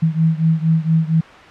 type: beating tone pair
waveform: sine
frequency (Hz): 160 / 164.3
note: D#3 / E3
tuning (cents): +49 / -5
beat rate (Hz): 4.3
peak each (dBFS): -15 / -17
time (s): 0.02-1.21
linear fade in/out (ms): 10
effects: white hiss -38 dBFS RMS until 1.5 s + low-pass 2000 Hz 12 dB/octave